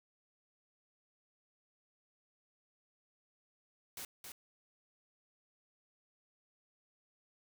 white noise with echo, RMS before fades -45 dBFS, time 3.97-4.05 s, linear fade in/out 2 ms, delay 270 ms, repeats 1, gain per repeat -4 dB, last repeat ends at 4.32 s, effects none

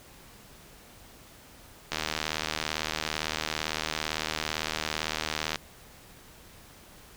click train, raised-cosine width 0.2 ms, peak -11 dBFS, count 284, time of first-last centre 1.92-5.558 s, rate 77.8 Hz, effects pink hiss -52 dBFS RMS until 7.16 s

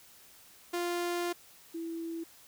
sawtooth / sine tone pair in turn, 348.9 / 331.1 Hz, F4 / E4, -2 / +8 cents, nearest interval minor second, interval 90 cents, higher first, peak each -27 / -35 dBFS, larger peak first, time 0.73-1.33 / 1.74-2.24 s, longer first, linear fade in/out 10 ms, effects white hiss -57 dBFS RMS until 2.47 s

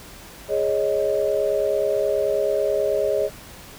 sine chord, Ab suspended fourth, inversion none, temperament just, 415.3 / 553.7 / 623 Hz, Ab4 / Db5 / Eb5, 0 / -2 / +2 cents, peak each -23 dBFS, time 0.48-3.3 s, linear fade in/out 50 ms, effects pink hiss -42 dBFS RMS until 3.78 s

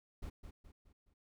brown noise with echo, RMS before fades -43 dBFS, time 0.22-0.3 s, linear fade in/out 10 ms, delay 210 ms, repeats 4, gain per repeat -7 dB, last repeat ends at 1.14 s, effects none

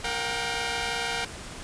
10% pulse tone cluster, 467.1 / 720 / 786 Hz, A#4 / F#5 / G5, +3 / -47 / +4 cents, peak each -24 dBFS, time 0.04-1.25 s, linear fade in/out 5 ms, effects pink hiss -40 dBFS RMS until 1.63 s + resampled to 22050 Hz

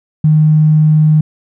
triangle tone with tanh clipping, 154.2 Hz, D#3, 15 cents flat, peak -5 dBFS, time 0.24-1.21 s, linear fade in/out 5 ms, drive 3 dB, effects none

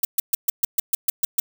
violet noise bursts, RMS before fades -18 dBFS, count 10, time 0.03-1.4 s, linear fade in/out 5 ms, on 20 ms, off 130 ms, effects none

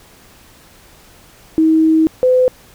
sine tone pair in turn, 318.5 / 507.9 Hz, D#4 / B4, +41 / +48 cents, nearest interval minor sixth, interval 807 cents, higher second, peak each -8 dBFS, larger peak neither, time 1.58-2.07 / 2.23-2.48 s, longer first, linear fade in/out 0 ms, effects pink hiss -45 dBFS RMS until 2.74 s

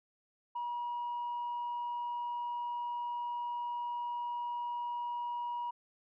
sine tone, 960 Hz, B5, 49 cents flat, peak -33 dBFS, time 0.55-5.71 s, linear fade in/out 10 ms, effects tanh soft clip ceiling -32 dBFS

